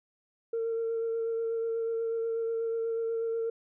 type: tone with vibrato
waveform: sine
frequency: 456.2 Hz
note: A#4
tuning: 37 cents flat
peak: -27 dBFS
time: 0.53-3.5 s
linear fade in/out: 5 ms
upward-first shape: sine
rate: 8.2 Hz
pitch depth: 15 cents each way
effects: tanh soft clip ceiling -25 dBFS